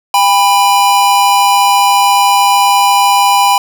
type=tone pair together; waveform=square; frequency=803 / 989.1 Hz; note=G5 / B5; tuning=+41 / +2 cents; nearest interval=major third; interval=361 cents; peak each=-10 dBFS; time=0.14-3.58 s; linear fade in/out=2 ms; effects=none